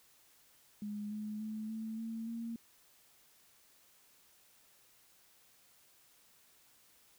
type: tone with pitch steps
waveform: sine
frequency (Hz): 207.7 / 212.1 / 216.5 / 221.1 / 225.7 / 230.5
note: G#3 / G#3 / A3 / A3 / A3 / A#3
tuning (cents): 0 / +37 / -28 / +9 / +44 / -19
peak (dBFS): -38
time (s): 0.82-2.56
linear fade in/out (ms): 2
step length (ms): 290
effects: white hiss -66 dBFS RMS until 7.18 s